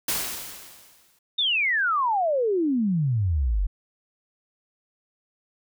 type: noise with exponential decay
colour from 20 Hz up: white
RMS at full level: -24 dBFS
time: 0.08-1.19 s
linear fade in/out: 5 ms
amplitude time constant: 240 ms
type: exponential sweep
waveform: sine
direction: down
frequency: 3729 to 42.27 Hz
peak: -20 dBFS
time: 1.38-3.67 s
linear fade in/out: 10 ms
effects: none